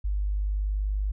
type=tone; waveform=sine; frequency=50.3 Hz; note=G1; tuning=45 cents sharp; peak=-24 dBFS; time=0.04-1.12 s; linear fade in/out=10 ms; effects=none